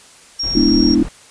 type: tone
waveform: sine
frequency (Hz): 5570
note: F8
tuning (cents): -5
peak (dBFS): -18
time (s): 0.39-0.95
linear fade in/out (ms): 10
type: noise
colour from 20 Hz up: brown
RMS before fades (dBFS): -25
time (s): 0.43-1.09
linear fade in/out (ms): 5
type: chord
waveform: sine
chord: E dominant seventh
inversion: first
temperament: equal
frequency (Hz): 207.7 / 246.9 / 293.7 / 329.6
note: G#3 / B3 / D4 / E4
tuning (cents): 0 / 0 / 0 / 0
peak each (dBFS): -18 / -16 / -15 / -16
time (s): 0.55-1.03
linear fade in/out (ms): 5
effects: white hiss -44 dBFS RMS until 1.3 s + resampled to 22050 Hz